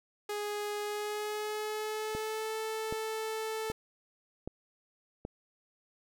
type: tone with pitch glide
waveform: sawtooth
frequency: 415.3 to 439.7 Hz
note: G#4 to A4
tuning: 0 to -1 cents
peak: -30 dBFS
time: 0.29-3.72 s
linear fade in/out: 5 ms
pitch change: +99 cents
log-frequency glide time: 0.81-2.56 s
type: click train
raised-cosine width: 2 ms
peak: -24 dBFS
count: 5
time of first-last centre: 2.15-5.251 s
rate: 1.29 Hz
effects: none